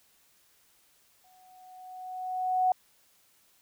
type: tone with exponential growth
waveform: sine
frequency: 740 Hz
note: F#5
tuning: in tune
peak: -20 dBFS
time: 1.24-2.72 s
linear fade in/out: 2 ms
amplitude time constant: 320 ms
effects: white hiss -65 dBFS RMS until 3.61 s